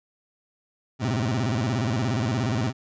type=tone with vibrato; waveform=25% pulse; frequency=117.9 Hz; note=A#2; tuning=20 cents sharp; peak=-19 dBFS; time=0.99-2.73 s; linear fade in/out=50 ms; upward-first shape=square; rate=17 Hz; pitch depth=190 cents each way; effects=resampled to 16000 Hz